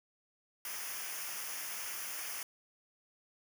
white noise with comb filter, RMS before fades -41 dBFS, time 0.65-2.43 s, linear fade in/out 2 ms, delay 0.25 ms, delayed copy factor -0.75, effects none

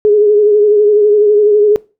sine tone with vibrato, 418 Hz, G#4, 11 cents sharp, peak -5 dBFS, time 0.05-1.76 s, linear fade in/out 0 ms, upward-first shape sine, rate 12 Hz, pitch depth 37 cents each way, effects noise-tail reverb RT60 0.3 s tail -21 dB re dry

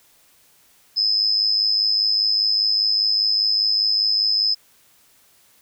sine tone with amplitude modulation, 5100 Hz, D#8, 42 cents sharp, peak -13 dBFS, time 0.96-4.55 s, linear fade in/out 20 ms, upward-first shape sine, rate 105 Hz, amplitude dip 70%, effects white hiss -56 dBFS RMS until 5.61 s

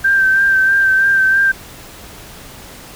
sine tone with vibrato, 1568 Hz, G6, in tune, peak -9 dBFS, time 0.04-1.52 s, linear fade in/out 10 ms, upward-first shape sine, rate 3.1 Hz, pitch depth 27 cents each way, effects pink hiss -36 dBFS RMS until 2.95 s

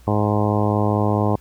harmonic tone, 104.5 Hz, G#2, 11 cents sharp, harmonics 1 / 2 / 3 / 4 / 5 / 6 / 7 / 8 / 9 / 10, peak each -20 / -23 / -25 / -26 / -27 / -28 / -28 / -29 / -30 / -30 dBFS, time 0.07-1.36 s, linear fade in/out 5 ms, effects added 60 Hz sine -45 dBFS peak until 1.4 s + pink hiss -54 dBFS RMS until 1.4 s

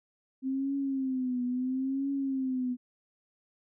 sine tone with vibrato, 261.6 Hz, C4, in tune, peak -28 dBFS, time 0.42-2.77 s, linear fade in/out 50 ms, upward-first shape triangle, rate 0.74 Hz, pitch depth 110 cents each way, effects none

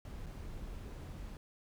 brown noise with dropouts, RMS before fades -45 dBFS, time 0.05-1.37 s, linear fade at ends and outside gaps 1 ms, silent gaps 0.26-0.265 s, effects none

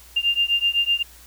sine beating tone pair, 2794 / 2801.9 Hz, F7 / F7, 0 / +5 cents, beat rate 7.9 Hz, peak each -21 dBFS, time 0.16-1.03 s, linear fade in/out 10 ms, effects added 60 Hz sine -49 dBFS peak until 1.26 s + white hiss -48 dBFS RMS until 1.26 s

